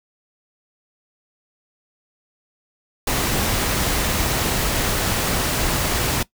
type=noise; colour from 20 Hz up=pink; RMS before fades=-21 dBFS; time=3.07-6.23 s; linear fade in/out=5 ms; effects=noise-tail reverb RT60 0.1 s tail -19 dB re dry